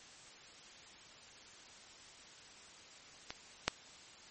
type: clicks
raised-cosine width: 0.2 ms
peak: -23 / -11 dBFS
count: 2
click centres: 3.305 / 3.68 s
effects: white hiss -56 dBFS RMS until 4.3 s + MP3 32 kbps